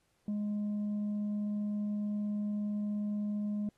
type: tone with tanh clipping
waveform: triangle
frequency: 207.7 Hz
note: G#3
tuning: in tune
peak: -32 dBFS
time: 0.28-3.69 s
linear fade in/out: 2 ms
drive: 7 dB
effects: pink hiss -75 dBFS RMS until 3.77 s + AAC 32 kbps